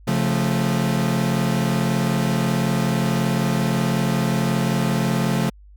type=chord; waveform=40% pulse; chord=Db augmented; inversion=none; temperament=equal with one note detuned; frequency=136.13 / 174.61 / 220 Hz; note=Db3 / F3 / A3; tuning=-31 / 0 / 0 cents; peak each=-22 dBFS; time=0.07-5.5 s; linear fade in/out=10 ms; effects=added 50 Hz sine -43 dBFS peak until 5.76 s